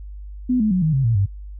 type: tone with pitch steps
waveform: sine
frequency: 251 / 214.8 / 183.74 / 157.21 / 134.51 / 115.08 / 98.47 Hz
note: B3 / A3 / F#3 / D#3 / C3 / A#2 / G2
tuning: +28 / -41 / -12 / +18 / +48 / -22 / +8 cents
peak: -15 dBFS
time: 0.49-1.26 s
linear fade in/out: 10 ms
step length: 110 ms
effects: noise-tail reverb RT60 0.1 s tail -21 dB re dry + added 50 Hz sine -32 dBFS peak until 1.59 s